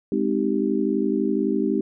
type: chord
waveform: sine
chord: Ab major seventh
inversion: none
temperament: just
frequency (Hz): 207.7 / 259.6 / 311.5 / 389.3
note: Ab3 / C4 / Eb4 / G4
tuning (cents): 0 / -13 / +2 / -12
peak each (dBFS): -25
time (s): 0.12-1.81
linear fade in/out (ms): 2
effects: none